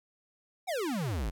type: exponential sweep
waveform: square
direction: down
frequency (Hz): 794 to 43.65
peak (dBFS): -31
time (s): 0.67-1.31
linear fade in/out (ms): 20
effects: none